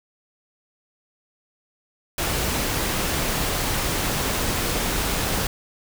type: noise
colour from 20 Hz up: pink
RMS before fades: -24 dBFS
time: 2.18-5.47 s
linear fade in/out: 2 ms
effects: none